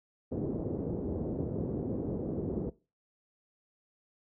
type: low-pass noise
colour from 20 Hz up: white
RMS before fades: -34 dBFS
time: 0.31-2.7 s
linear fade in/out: 10 ms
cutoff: 420 Hz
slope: 24 dB/octave
effects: noise-tail reverb RT60 0.3 s tail -20 dB re dry + high-pass 60 Hz 12 dB/octave